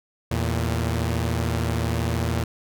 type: tone pair together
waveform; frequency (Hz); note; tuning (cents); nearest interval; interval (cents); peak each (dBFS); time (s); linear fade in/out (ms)
sawtooth; 81.1 / 114.99; E2 / A#2; -28 / -23; tritone; 605; -21 / -21; 0.31-2.44; 5
effects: none